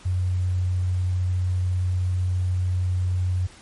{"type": "tone", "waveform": "sine", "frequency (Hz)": 91.1, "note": "F#2", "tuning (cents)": -26, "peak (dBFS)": -20, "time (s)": [0.05, 3.47], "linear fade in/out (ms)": 10, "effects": ["pink hiss -48 dBFS RMS until 3.61 s", "MP3 48 kbps"]}